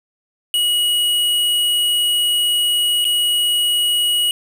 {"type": "tone with dropouts", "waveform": "square", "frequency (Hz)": 2911, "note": "F#7", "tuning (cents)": -29, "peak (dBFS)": -15, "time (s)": [0.54, 4.31], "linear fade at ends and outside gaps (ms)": 1, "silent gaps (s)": [3.044, 3.051], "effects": ["7-bit"]}